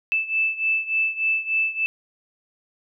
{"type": "beating tone pair", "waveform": "sine", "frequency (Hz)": [2633, 2636.4], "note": ["E7", "E7"], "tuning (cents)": [-3, 0], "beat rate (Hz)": 3.4, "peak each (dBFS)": [-22, -25], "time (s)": [0.12, 1.86], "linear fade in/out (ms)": 0, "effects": []}